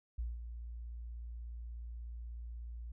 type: tone with ADSR envelope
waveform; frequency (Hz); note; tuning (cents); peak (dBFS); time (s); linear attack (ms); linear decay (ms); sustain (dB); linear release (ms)
sine; 58.27; A#1; 0; -34; 0.18-2.92; 9; 190; -8; 6
effects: none